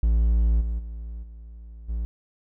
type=tone with level steps; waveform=triangle; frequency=56.4 Hz; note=A1; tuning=44 cents sharp; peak=-15 / -22 / -30 / -37 / -23 dBFS; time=0.03-2.05 s; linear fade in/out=0 ms; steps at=0.6 / 0.78 / 1.22 / 1.88 s; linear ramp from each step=20 ms; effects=none